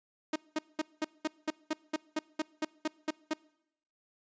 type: tone bursts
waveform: sawtooth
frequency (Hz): 311.1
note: D#4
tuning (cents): 0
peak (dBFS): -25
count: 14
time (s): 0.33-3.336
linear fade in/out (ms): 5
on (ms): 29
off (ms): 200
effects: noise-tail reverb RT60 0.8 s tail -24 dB re dry + resampled to 16000 Hz